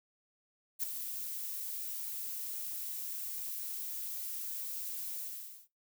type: noise with ADSR envelope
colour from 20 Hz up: violet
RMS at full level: -31 dBFS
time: 0.79-5.68 s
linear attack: 43 ms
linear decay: 5 ms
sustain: -9 dB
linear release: 490 ms
effects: noise-tail reverb RT60 0.2 s tail -18 dB re dry